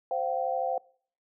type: chord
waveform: sine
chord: C suspended fourth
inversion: none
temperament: equal with one note detuned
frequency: 523.3 / 698.5 / 771 Hz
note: C5 / F5 / G5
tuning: 0 / 0 / -29 cents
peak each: -31 dBFS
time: 0.11-0.78 s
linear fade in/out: 2 ms
effects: noise-tail reverb RT60 0.5 s tail -23 dB re dry